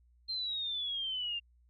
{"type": "exponential sweep", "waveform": "sine", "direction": "down", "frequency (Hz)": [4186, 2773], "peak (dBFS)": -33, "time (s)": [0.28, 1.4], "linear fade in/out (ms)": 20, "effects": ["added 60 Hz sine -62 dBFS peak until 1.69 s", "MP3 48 kbps"]}